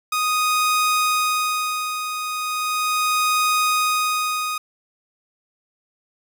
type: tone with tremolo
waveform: sawtooth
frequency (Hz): 1244.5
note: D#6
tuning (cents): 0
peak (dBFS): -13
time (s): 0.12-4.58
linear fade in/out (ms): 5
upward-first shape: sine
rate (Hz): 0.37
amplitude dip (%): 60
effects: none